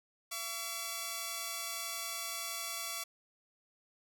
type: tone pair together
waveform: 5% pulse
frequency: 677 / 1138.6 Hz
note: E5 / C#6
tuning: +46 / +46 cents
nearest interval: major sixth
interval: 900 cents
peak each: -31 / -27 dBFS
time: 0.31-3.04 s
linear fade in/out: 10 ms
effects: none

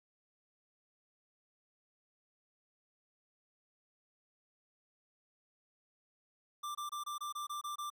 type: tone bursts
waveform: square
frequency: 1182 Hz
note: D6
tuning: 11 cents sharp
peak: -39 dBFS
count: 9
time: 6.63-7.902 s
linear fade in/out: 10 ms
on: 120 ms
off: 24 ms
effects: none

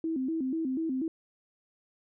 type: tone with vibrato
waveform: sine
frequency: 290.8 Hz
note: D4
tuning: 17 cents flat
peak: -28 dBFS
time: 0.04-1.08 s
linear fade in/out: 2 ms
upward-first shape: square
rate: 4.1 Hz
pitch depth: 190 cents each way
effects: none

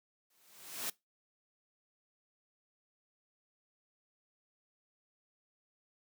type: noise with exponential growth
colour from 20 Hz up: white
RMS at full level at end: -35 dBFS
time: 0.3-0.9 s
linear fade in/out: 5 ms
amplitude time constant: 130 ms
effects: noise-tail reverb RT60 0.2 s tail -22 dB re dry + high-pass 150 Hz 12 dB/octave

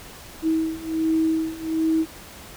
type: beating tone pair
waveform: sine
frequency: 320 / 321.3 Hz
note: D#4 / E4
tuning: +49 / -44 cents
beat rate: 1.3 Hz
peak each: -24 / -22 dBFS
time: 0.42-2.06 s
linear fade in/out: 50 ms
effects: pink hiss -42 dBFS RMS until 2.56 s

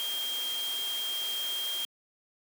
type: tone in noise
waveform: sine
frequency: 3210 Hz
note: G7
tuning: 40 cents sharp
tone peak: -31 dBFS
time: 0-1.85 s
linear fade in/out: 0 ms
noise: white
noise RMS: -39 dBFS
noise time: 0-1.85 s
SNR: +5 dB
effects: high-pass 300 Hz 12 dB/octave

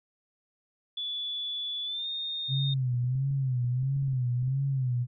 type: tone with pitch glide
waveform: sine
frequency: 3445 to 3671 Hz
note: A7 to A#7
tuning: -37 to -27 cents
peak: -31 dBFS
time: 0.97-2.74 s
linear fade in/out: 5 ms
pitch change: +110 cents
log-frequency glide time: 1.84-2.07 s
type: tone with vibrato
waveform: sine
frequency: 130 Hz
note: C3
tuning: 11 cents flat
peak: -25 dBFS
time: 2.48-5.07 s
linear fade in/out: 50 ms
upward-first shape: sine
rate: 1.5 Hz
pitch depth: 110 cents each way
type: clicks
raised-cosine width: 5 ms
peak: -34 dBFS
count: 12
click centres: 2.943 / 3.041 / 3.153 / 3.309 / 3.644 / 3.83 / 3.965 / 4.027 / 4.081 / 4.133 / 4.429 / 4.48 s
effects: none

